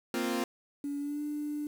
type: chord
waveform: sawtooth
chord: Bb suspended second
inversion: none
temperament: equal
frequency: 233.1 / 261.6 / 349.2 Hz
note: Bb3 / C4 / F4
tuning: 0 / 0 / 0 cents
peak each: -30 dBFS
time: 0.14-0.44 s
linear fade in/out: 2 ms
type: tone with pitch glide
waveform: sine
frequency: 285.2 to 296.1 Hz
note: C#4 to D4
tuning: +49 to +14 cents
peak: -32 dBFS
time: 0.84-1.67 s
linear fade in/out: 2 ms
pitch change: +65 cents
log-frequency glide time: 0.99-1.22 s
effects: 9-bit